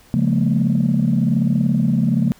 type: chord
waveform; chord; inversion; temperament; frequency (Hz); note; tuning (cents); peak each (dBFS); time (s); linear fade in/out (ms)
sine; Bb minor seventh; first; equal with one note detuned; 138.59 / 174.61 / 212 / 233.1; Db3 / F3 / Ab3 / Bb3; 0 / 0 / +36 / 0; -19; 0.14-2.32; 0
effects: tanh soft clip ceiling -7 dBFS + pink hiss -50 dBFS RMS until 2.39 s